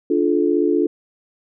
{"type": "chord", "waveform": "sine", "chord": "D minor", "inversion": "none", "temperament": "equal with one note detuned", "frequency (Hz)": [293.7, 349.2, 432.4], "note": ["D4", "F4", "A4"], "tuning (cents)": [0, 0, -30], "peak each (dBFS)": [-19, -18, -20], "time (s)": [0.1, 0.87], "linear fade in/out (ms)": 5, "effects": []}